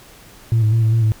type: tone with pitch steps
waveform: sine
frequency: 113.9 / 108.3 / 114 / 110.8 / 114.2 / 109.3 Hz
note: A#2 / A2 / A#2 / A2 / A#2 / A2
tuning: -40 / -27 / -38 / +13 / -35 / -11 cents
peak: -10 dBFS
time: 0.52-1.12 s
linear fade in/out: 0 ms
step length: 100 ms
effects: tanh soft clip ceiling -10 dBFS + pink hiss -44 dBFS RMS until 1.2 s